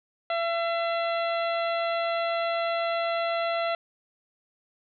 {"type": "harmonic tone", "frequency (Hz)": 674, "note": "E5", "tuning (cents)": 38, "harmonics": [1, 2, 3, 4, 5, 6], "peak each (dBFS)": [-26, -32, -36, -38, -40, -42], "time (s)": [0.3, 3.75], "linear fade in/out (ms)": 2, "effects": []}